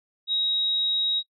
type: tone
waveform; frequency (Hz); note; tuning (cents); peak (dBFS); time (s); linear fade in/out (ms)
sine; 3803; A#7; +34; -22; 0.27-1.23; 50
effects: noise-tail reverb RT60 0.1 s tail -21 dB re dry